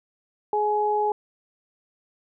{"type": "tone pair together", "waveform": "sine", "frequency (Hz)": [420, 841.2], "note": ["G#4", "G#5"], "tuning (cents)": [19, 22], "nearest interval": "octave", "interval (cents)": 1203, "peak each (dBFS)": [-24, -22], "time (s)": [0.53, 1.12], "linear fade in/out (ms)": 2, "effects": []}